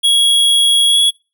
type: tone with pitch glide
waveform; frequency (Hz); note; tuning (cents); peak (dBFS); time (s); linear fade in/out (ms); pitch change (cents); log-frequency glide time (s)
square; 3322 to 3357; G#7 to G#7; 0 to +18; -9; 0.03-1.11; 20; +18; 0.89-0.98
effects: noise-tail reverb RT60 0.3 s tail -26 dB re dry